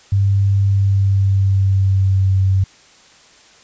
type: tone with pitch glide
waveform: sine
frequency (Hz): 98.9 to 95.59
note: G2 to G2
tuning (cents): +16 to -43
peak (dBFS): -11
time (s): 0.12-2.64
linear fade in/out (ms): 5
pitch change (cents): -59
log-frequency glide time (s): 0.63-2.35
effects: white hiss -47 dBFS RMS until 3.63 s + resampled to 16000 Hz